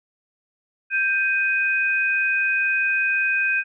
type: tone pair together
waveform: sine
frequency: 1574 / 2499 Hz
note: G6 / D#7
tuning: +7 / +7 cents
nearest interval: minor sixth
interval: 800 cents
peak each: -21 dBFS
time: 0.9-3.64 s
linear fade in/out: 50 ms
effects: none